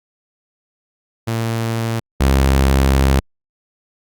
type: tone pair in turn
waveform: sawtooth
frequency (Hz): 114.1 / 67.3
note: A#2 / C2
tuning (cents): -37 / +49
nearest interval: major sixth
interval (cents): 914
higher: first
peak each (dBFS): -14 / -7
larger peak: second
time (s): 1.27-2 / 2.2-3.2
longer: second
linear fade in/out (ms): 10
effects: Opus 48 kbps